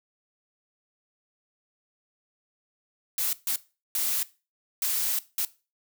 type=noise bursts at uneven times; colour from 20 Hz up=blue; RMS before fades=-27 dBFS; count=5; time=3.18-3.33 / 3.47-3.56 / 3.95-4.23 / 4.82-5.19 / 5.38-5.45 s; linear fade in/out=2 ms; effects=noise-tail reverb RT60 0.3 s tail -18 dB re dry